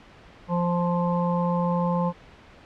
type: harmonic tone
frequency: 174.61 Hz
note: F3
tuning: in tune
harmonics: 1 / 3 / 5 / 6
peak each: -23 / -28 / -30 / -31 dBFS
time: 0.48-2.13 s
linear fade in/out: 50 ms
effects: pink hiss -49 dBFS RMS until 2.65 s + low-pass 3000 Hz 12 dB/octave